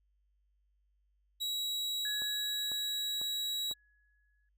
40% pulse tone, 3877 Hz, B7, 33 cents flat, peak -32 dBFS, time 1.4-3.74 s, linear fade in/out 20 ms
sine tone with exponential decay, 1684 Hz, G#6, 24 cents sharp, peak -38 dBFS, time 2.05-4.49 s, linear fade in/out 2 ms, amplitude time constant 530 ms
click train, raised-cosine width 1 ms, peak -35 dBFS, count 4, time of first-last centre 2.22-3.713 s, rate 2.01 Hz
effects added 50 Hz sine -70 dBFS peak until 4.57 s

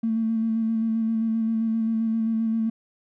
triangle tone with vibrato, 224.3 Hz, A3, 34 cents sharp, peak -17 dBFS, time 0.03-2.7 s, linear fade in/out 10 ms, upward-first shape square, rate 7.6 Hz, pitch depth 18 cents each way, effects tanh soft clip ceiling -19 dBFS

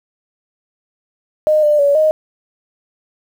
sine tone with pitch steps, 614 / 596 / 568 / 622 Hz, D#5 / D5 / C#5 / D#5, -23 / +25 / +42 / -1 cents, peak -9 dBFS, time 1.47-2.11 s, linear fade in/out 0 ms, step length 160 ms, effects 7-bit

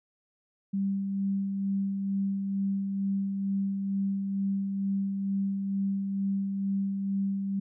sine tone with tremolo, 196.3 Hz, G3, 3 cents sharp, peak -25 dBFS, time 0.73-7.6 s, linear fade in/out 10 ms, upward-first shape sine, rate 2.2 Hz, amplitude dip 35%, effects none

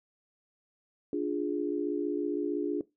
sine chord, D diminished, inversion none, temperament equal, 293.7 / 349.2 / 415.3 Hz, D4 / F4 / Ab4, 0 / 0 / 0 cents, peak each -31 / -33 / -34 dBFS, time 1.13-2.81 s, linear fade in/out 2 ms, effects noise-tail reverb RT60 0.2 s tail -19 dB re dry

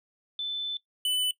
sine / square tone pair in turn, 3520 / 2998 Hz, A7 / F#7, 0 / +22 cents, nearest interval minor third, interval 278 cents, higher first, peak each -29 / -25 dBFS, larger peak second, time 0.39-0.77 / 1.05-1.31 s, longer first, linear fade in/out 2 ms, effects noise-tail reverb RT60 0.1 s tail -19 dB re dry

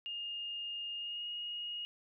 sine tone with pitch glide, 2832 to 2872 Hz, F7 to F7, +23 to +48 cents, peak -38 dBFS, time 0.06-1.85 s, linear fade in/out 0 ms, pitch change +25 cents, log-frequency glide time 0.96-1.27 s, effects none

